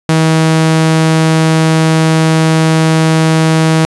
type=tone; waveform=sawtooth; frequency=160 Hz; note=D#3; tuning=49 cents sharp; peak=-3 dBFS; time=0.09-3.85 s; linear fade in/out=0 ms; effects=resampled to 24000 Hz